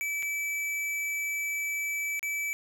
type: tone with dropouts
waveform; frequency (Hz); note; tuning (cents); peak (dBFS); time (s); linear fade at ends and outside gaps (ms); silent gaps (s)
square; 2306; D7; -32; -30; 0.01-2.53; 0; 0.225-0.229 / 2.194-2.229
effects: 12-bit